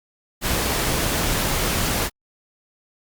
pink noise, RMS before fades -22 dBFS, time 0.41-2.1 s, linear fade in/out 50 ms, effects Opus 48 kbps

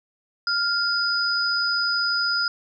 sine tone pair together, 1396.9 / 4978 Hz, F6 / D#8, 0 / 0 cents, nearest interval octave + minor seventh, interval 2200 cents, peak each -23 dBFS, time 0.47-2.48 s, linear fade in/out 2 ms, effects none

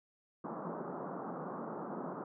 pink band-pass noise, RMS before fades -42 dBFS, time 0.44-2.24 s, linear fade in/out 5 ms, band 160 to 1300 Hz, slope 48 dB/octave, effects none

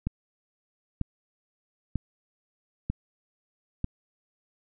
click train, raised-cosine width 5 ms, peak -15 dBFS, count 5, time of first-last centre 0.07-3.844 s, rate 1.06 Hz, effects none

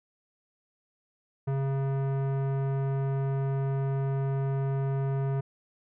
sine tone with tanh clipping, 136.2 Hz, C#3, 30 cents flat, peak -28 dBFS, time 1.47-5.41 s, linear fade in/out 10 ms, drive 17 dB, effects none

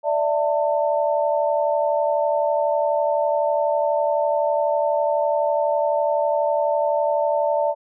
sine chord, D suspended second, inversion none, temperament equal with one note detuned, 587.3 / 659.3 / 896.4 Hz, D5 / E5 / A5, 0 / 0 / +32 cents, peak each -20 / -23 / -24 dBFS, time 0.03-7.75 s, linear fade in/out 50 ms, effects none

